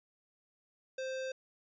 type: tone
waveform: square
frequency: 523.3 Hz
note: C5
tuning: in tune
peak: -37 dBFS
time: 0.98-1.32 s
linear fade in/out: 5 ms
effects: resampled to 16000 Hz